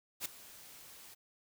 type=noise with ADSR envelope; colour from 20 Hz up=white; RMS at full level=-36 dBFS; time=0.2-1.15 s; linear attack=55 ms; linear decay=5 ms; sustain=-18 dB; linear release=17 ms; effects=none